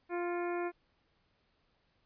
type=harmonic tone with a mistuned harmonic; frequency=349.2 Hz; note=F4; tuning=in tune; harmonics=1 / 2 / 3 / 4 / 5 / 6 / 7; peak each=-34 / -40 / -44 / -46 / -48 / -50 / -51 dBFS; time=0.09-0.72 s; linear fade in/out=50 ms; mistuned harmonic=6; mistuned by=+55 cents; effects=pink hiss -74 dBFS RMS until 2.05 s + resampled to 11025 Hz